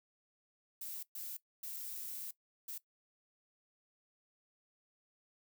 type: noise bursts at uneven times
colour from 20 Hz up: violet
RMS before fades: -44 dBFS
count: 4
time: 0.81-1.03 / 1.15-1.37 / 1.63-2.31 / 2.68-2.78 s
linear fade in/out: 5 ms
effects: noise-tail reverb RT60 0.1 s tail -18 dB re dry